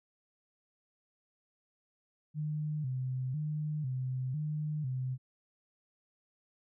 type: tone with vibrato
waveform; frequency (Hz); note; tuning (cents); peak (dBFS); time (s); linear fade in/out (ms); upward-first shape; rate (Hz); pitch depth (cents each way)
sine; 140; C#3; +18; -32; 2.34-5.18; 50; square; 1; 140
effects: none